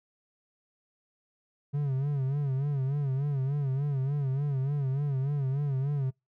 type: tone with vibrato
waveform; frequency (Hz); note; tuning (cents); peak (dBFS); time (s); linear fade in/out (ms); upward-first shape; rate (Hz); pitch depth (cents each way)
triangle; 138.59; C#3; 0; -24; 1.73-6.11; 20; sine; 3.4; 100
effects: noise-tail reverb RT60 0.2 s tail -26 dB re dry